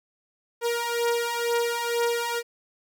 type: beating tone pair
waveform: sawtooth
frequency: 470 / 472.1 Hz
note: A#4 / A#4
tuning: +14 / +22 cents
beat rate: 2.1 Hz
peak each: -24 / -22 dBFS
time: 0.61-2.43 s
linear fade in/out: 50 ms
effects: none